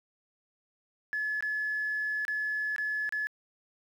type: tone with dropouts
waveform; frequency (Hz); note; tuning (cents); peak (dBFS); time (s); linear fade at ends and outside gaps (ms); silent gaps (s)
sine; 1713; A6; -47; -28; 1.13-3.27; 0; 1.407-1.425 / 2.251-2.281 / 2.762-2.782 / 3.092-3.124
effects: tanh soft clip ceiling -24 dBFS + 10-bit